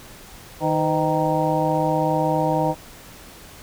harmonic tone with a mistuned harmonic, 155.56 Hz, D#3, in tune, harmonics 1 / 2 / 3 / 4 / 5 / 6, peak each -25 / -25 / -25 / -25 / -25 / -25 dBFS, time 0.6-2.75 s, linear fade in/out 50 ms, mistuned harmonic 3, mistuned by +140 cents, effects pink hiss -43 dBFS RMS until 3.62 s

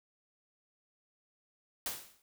white noise with exponential decay, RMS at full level -34 dBFS, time 1.86-2.22 s, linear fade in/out 1 ms, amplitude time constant 78 ms, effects none

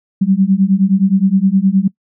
sine beating tone pair, 187.9 / 197.5 Hz, F#3 / G3, +27 / +13 cents, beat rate 9.6 Hz, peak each -12 dBFS, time 0.21-1.88 s, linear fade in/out 10 ms, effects noise-tail reverb RT60 0.1 s tail -23 dB re dry

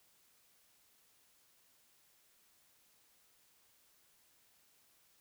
silence, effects white hiss -70 dBFS RMS until 5.2 s

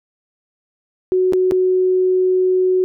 sine tone with dropouts, 370 Hz, F#4, in tune, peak -12 dBFS, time 1.12-2.84 s, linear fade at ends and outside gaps 0 ms, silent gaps 1.324-1.334 / 1.511-1.52 s, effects none

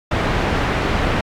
pink low-pass noise, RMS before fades -19 dBFS, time 0.11-1.21 s, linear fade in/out 5 ms, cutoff 2300 Hz, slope 12 dB/octave, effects AAC 64 kbps

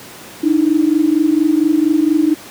sine tone pair together, 297.4 / 321.7 Hz, D4 / E4, +22 / -42 cents, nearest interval minor second, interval 136 cents, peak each -13 dBFS, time 0.43-2.35 s, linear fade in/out 10 ms, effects pink hiss -35 dBFS RMS until 2.5 s + high-pass 150 Hz 12 dB/octave

